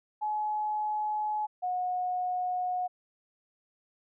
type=tone pair in turn; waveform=sine; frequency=849 / 727.3 Hz; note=G#5 / F#5; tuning=+38 / -30 cents; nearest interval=minor third; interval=268 cents; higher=first; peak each=-28 dBFS; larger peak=neither; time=0.21-1.47 / 1.62-2.88 s; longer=neither; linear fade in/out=20 ms; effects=none